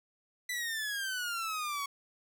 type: exponential sweep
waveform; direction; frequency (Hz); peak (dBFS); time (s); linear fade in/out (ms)
sawtooth; down; 2000 to 1108.7; -30; 0.49-1.86; 5
effects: none